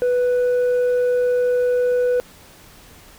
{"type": "tone with tanh clipping", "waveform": "sine", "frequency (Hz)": 493.9, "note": "B4", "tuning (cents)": 0, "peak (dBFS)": -16, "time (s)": [0.02, 2.2], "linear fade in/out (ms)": 0, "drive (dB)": 3, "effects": ["pink hiss -46 dBFS RMS until 3.18 s"]}